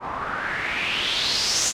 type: noise with low-pass filter sweep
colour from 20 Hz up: white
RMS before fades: -25 dBFS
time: 0-1.73 s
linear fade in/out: 50 ms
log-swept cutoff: 950 to 7000 Hz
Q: 3.8
effects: none